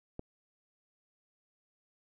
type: click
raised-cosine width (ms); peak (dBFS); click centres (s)
2; -26; 0.194
effects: none